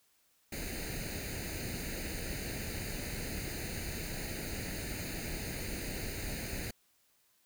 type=noise with comb filter; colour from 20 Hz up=pink; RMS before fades=-39 dBFS; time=0.52-6.71 s; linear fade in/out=5 ms; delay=0.45 ms; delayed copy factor=+0.8; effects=white hiss -71 dBFS RMS until 7.45 s